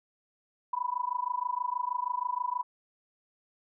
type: tone with amplitude modulation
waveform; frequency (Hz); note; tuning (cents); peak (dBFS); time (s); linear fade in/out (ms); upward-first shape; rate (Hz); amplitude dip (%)
sine; 987.8; B5; 0; -25; 0.73-2.63; 5; sine; 26.3; 95
effects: none